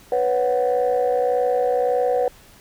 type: chord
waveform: sine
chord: B suspended second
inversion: none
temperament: just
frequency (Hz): 493.9 / 555.6 / 740.8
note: B4 / C#5 / F#5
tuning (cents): 0 / +4 / +2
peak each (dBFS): -18 / -23 / -22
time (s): 0.12-2.28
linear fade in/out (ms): 2
effects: tanh soft clip ceiling -11 dBFS + pink hiss -49 dBFS RMS until 2.6 s